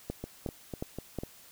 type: two click trains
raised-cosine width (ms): 2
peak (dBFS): -20 / -23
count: 4 / 5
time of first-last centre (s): 0.1-1.187 / 0.24-1.235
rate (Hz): 2.76 / 4.02
effects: white hiss -55 dBFS RMS until 1.51 s

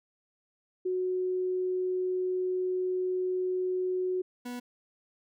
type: tone pair in turn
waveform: sine / 40% pulse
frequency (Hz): 368 / 245.1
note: F#4 / B3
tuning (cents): -9 / -13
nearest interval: perfect fifth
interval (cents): 704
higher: first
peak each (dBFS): -27 / -35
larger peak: first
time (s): 0.85-4.22 / 4.45-4.6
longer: first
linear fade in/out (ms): 10
effects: none

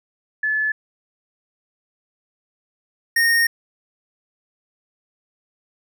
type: tone pair in turn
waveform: sine / square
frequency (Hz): 1727 / 1849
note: A6 / A#6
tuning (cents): -33 / -15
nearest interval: minor second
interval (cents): 118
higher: second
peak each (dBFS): -18 / -15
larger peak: second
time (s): 0.43-0.72 / 3.16-3.47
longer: second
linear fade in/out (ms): 5
effects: none

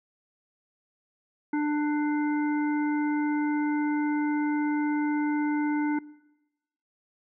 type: harmonic tone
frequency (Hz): 297.3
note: D4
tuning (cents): +21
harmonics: 1 / 3 / 5 / 7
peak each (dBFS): -24 / -34 / -38 / -41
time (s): 1.53-5.99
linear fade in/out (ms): 5
effects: noise-tail reverb RT60 1.0 s tail -21 dB re dry

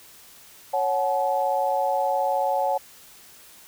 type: chord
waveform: sine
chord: F# minor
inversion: second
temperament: equal with one note detuned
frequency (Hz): 554.4 / 740 / 858.9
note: C#5 / F#5 / A5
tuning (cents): 0 / 0 / -42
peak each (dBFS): -25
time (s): 0.73-2.78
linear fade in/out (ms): 10
effects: white hiss -49 dBFS RMS until 3.67 s

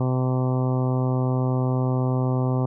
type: harmonic tone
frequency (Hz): 128.2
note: C3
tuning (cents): -35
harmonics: 1 / 2 / 3 / 4 / 5 / 6 / 7 / 8 / 9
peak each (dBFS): -21 / -27 / -31 / -33 / -35 / -37 / -38 / -39 / -40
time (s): 0-2.66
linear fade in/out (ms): 5
effects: none

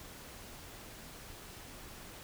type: silence
effects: pink hiss -50 dBFS RMS until 2.23 s

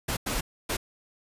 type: noise bursts at uneven times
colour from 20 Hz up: pink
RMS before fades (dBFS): -29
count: 3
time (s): 0.08-0.17 / 0.26-0.41 / 0.69-0.77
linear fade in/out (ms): 10
effects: resampled to 32000 Hz

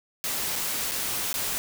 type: noise with dropouts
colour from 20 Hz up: white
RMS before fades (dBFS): -29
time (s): 0.24-1.58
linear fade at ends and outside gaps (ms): 0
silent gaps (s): 0.556-0.56 / 0.912-0.918 / 1.329-1.341
effects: none

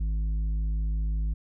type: tone with tanh clipping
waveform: triangle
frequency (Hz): 52.8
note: G#1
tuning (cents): +29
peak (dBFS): -26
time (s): 0-1.34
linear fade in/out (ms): 10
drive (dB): 11
effects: none

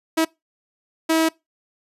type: tone bursts at uneven times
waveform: sawtooth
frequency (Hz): 322.6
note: E4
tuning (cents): -37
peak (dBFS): -12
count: 2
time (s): 0.17-0.25 / 1.09-1.29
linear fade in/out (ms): 10
effects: noise-tail reverb RT60 0.2 s tail -23 dB re dry + resampled to 32000 Hz

